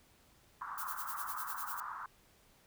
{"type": "band-pass noise", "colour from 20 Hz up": "pink", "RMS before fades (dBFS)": -43, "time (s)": [0.61, 2.06], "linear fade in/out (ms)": 2, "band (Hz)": [1000, 1400], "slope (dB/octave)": 48}
{"type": "noise with tremolo", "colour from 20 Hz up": "violet", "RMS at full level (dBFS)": -41, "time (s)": [0.78, 1.8], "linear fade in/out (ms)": 0, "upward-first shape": "sine", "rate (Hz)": 10, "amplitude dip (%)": 85}
{"effects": ["pink hiss -66 dBFS RMS until 2.66 s"]}